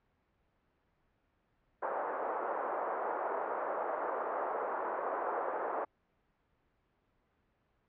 pink band-pass noise, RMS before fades -36 dBFS, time 1.82-5.85 s, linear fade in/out 10 ms, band 460 to 1300 Hz, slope 24 dB/octave, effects pink hiss -75 dBFS RMS until 7.88 s + low-pass 2000 Hz 12 dB/octave

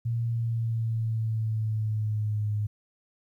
sine tone with pitch glide, 116.54 to 105.03 Hz, A#2 to G#2, 0 to +20 cents, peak -25 dBFS, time 0.05-2.67 s, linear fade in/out 10 ms, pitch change -180 cents, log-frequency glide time 0.25-2.53 s, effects 11-bit

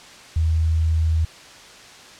sine tone, 80.4 Hz, E2, 43 cents flat, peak -16 dBFS, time 0.36-1.25 s, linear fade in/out 5 ms, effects white hiss -43 dBFS RMS until 2.19 s + low-pass 6000 Hz 12 dB/octave

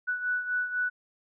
sine beating tone pair, 1480 / 1484 Hz, F#6 / F#6, 0 / +5 cents, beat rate 4 Hz, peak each -28 / -34 dBFS, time 0.07-0.9 s, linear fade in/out 20 ms, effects none

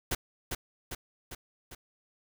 pink noise with echo, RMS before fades -30 dBFS, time 0.11-0.15 s, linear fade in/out 5 ms, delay 400 ms, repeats 4, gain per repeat -4 dB, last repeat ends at 1.75 s, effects none

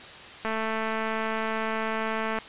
click train, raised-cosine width 0.5 ms, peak -15 dBFS, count 429, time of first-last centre 0.45-2.387 s, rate 221 Hz, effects white hiss -43 dBFS RMS until 2.48 s + resampled to 8000 Hz

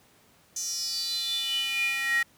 square tone with high-pass filter sweep, 270 Hz, C#4, 45 cents flat, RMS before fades -29 dBFS, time 0.56-2.23 s, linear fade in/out 5 ms, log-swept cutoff 6300 to 1800 Hz, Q 9.6, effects pink hiss -60 dBFS RMS until 2.37 s + high-pass 80 Hz 12 dB/octave

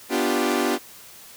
sawtooth chord, G dominant seventh, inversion first, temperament equal, 246.9 / 293.7 / 349.2 / 392 Hz, B3 / D4 / F4 / G4, 0 / 0 / 0 / 0 cents, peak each -22 dBFS, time 0.09-0.79 s, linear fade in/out 50 ms, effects white hiss -45 dBFS RMS until 1.36 s

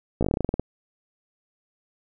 slowing click train, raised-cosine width 2 ms, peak -10 dBFS, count 13, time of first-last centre 0.21-0.596 s, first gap 16 ms, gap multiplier 1.12, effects none

